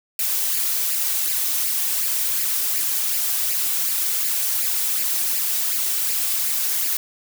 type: noise with flanger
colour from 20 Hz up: blue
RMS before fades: -22 dBFS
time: 0.19-6.97 s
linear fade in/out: 2 ms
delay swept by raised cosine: 0.41 to 2.71 ms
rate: 2.7 Hz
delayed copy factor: +0.55
effects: none